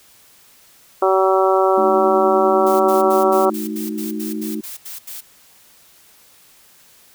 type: harmonic tone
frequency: 190 Hz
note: F#3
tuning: 46 cents sharp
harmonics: 2 / 3 / 4 / 5 / 6 / 7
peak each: -16 / -18 / -19 / -23 / -22 / -23 dBFS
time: 1.02-3.5 s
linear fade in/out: 5 ms
type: chord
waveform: sine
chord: D# diminished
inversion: second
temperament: equal with one note detuned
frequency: 216.3 / 311.1 / 370 Hz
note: A3 / D#4 / F#4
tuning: -29 / 0 / 0 cents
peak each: -25 / -26 / -31 dBFS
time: 1.77-4.61 s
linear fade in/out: 10 ms
type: noise bursts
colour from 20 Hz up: blue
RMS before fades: -32 dBFS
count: 12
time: 2.66-5.209 s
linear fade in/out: 10 ms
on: 140 ms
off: 79 ms
effects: white hiss -50 dBFS RMS until 7.14 s